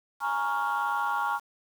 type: chord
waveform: sine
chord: Bb minor seventh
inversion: third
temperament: equal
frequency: 830.6 / 932.3 / 1108.7 / 1396.9 Hz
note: Ab5 / Bb5 / Db6 / F6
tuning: 0 / 0 / 0 / 0 cents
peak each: -30 dBFS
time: 0.2-1.4 s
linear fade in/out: 50 ms
effects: tanh soft clip ceiling -20 dBFS + 8-bit